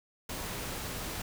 pink noise, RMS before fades -38 dBFS, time 0.29-1.22 s, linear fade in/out 5 ms, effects none

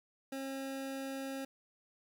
25% pulse tone, 270 Hz, C#4, 45 cents flat, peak -35 dBFS, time 0.32-1.45 s, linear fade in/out 5 ms, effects 12-bit

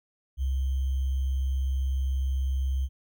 sine tone with sample-and-hold, 66.3 Hz, C2, 23 cents sharp, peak -24 dBFS, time 0.37-2.89 s, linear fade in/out 50 ms, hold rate 3150 Hz, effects none

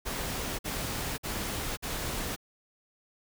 pink noise bursts, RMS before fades -34 dBFS, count 4, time 0.05-2.363 s, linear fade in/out 20 ms, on 540 ms, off 51 ms, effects none

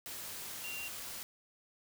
sine tone in noise, 2767 Hz, F7, 17 cents flat, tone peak -41 dBFS, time 0.64-0.88 s, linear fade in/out 0 ms, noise white, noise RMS -44 dBFS, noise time 0.06-1.23 s, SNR 0 dB, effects none

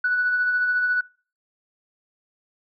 sine tone with tremolo, 1480 Hz, F#6, in tune, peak -17 dBFS, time 0.04-1.01 s, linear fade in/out 5 ms, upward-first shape sine, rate 14 Hz, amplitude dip 35%, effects noise-tail reverb RT60 0.4 s tail -24 dB re dry + tanh soft clip ceiling -13 dBFS

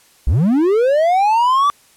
triangle linear sweep, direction up, 49.25 to 1174.7 Hz, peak -9 dBFS, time 0.27-1.7 s, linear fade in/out 0 ms, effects white hiss -51 dBFS RMS until 1.96 s + low-pass 12000 Hz 12 dB/octave

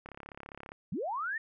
click train, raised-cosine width 0.5 ms, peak -29 dBFS, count 24, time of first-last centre 0.06-0.719 s, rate 34.9 Hz
sine linear sweep, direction up, 130.81 to 1864.7 Hz, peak -32 dBFS, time 0.92-1.38 s, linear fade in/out 5 ms
effects none

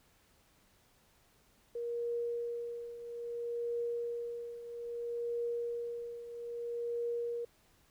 sine tone with tremolo, 472.7 Hz, A#4, 24 cents sharp, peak -32 dBFS, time 1.75-7.45 s, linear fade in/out 5 ms, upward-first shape triangle, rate 0.61 Hz, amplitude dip 75%, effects pink hiss -68 dBFS RMS until 7.9 s

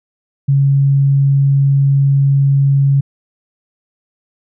sine tone, 138.59 Hz, C#3, in tune, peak -8 dBFS, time 0.48-3.01 s, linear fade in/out 10 ms, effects none

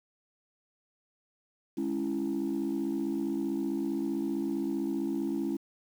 sine chord, C# minor, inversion second, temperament just, 207.9 / 277.2 / 332.6 Hz, G#3 / C#4 / E4, +2 / 0 / +16 cents, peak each -34 / -31 / -31 dBFS, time 1.77-5.57 s, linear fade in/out 10 ms, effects tanh soft clip ceiling -24 dBFS + 9-bit

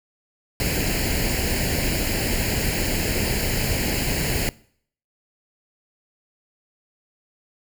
pink noise with comb filter, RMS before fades -23 dBFS, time 0.6-4.49 s, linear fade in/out 0 ms, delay 0.42 ms, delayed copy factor +0.75, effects noise-tail reverb RT60 0.6 s tail -22 dB re dry

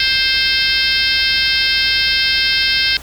harmonic tone, 526 Hz, C5, 9 cents sharp, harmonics 3 / 4 / 5 / 6 / 7 / 8 / 9 / 10, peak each -21 / -21 / -21 / -21 / -21 / -21 / -21 / -21 dBFS, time 0-2.97 s, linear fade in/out 2 ms, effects added 60 Hz sine -36 dBFS peak until 3.02 s + pink hiss -36 dBFS RMS until 3.02 s

